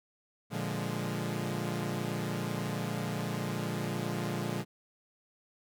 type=chord; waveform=sawtooth; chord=Bb dominant seventh; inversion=none; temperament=equal with one note detuned; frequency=116.54 / 146.83 / 174.61 / 206.9 Hz; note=Bb2 / D3 / F3 / Ab3; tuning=0 / 0 / 0 / -6 cents; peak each=-34 dBFS; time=0.5-4.65 s; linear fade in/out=50 ms; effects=none